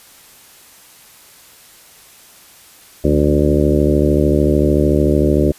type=harmonic tone with a mistuned harmonic; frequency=73.4 Hz; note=D2; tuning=in tune; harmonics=1 / 2 / 3 / 4 / 5 / 6 / 7 / 8; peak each=-17 / -19 / -20 / -17 / -17 / -23 / -22 / -22 dBFS; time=3.04-5.52 s; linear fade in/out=5 ms; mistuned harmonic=2; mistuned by=+60 cents; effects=white hiss -44 dBFS RMS until 5.58 s + resampled to 32000 Hz